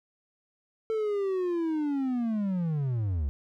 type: linear sweep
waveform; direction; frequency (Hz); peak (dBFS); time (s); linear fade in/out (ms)
triangle; down; 447.1 to 65.4; -24; 0.9-3.29; 0
effects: none